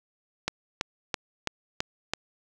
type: click train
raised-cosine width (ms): 0.2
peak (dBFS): -9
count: 6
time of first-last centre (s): 0.48-2.136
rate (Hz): 3.02
effects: none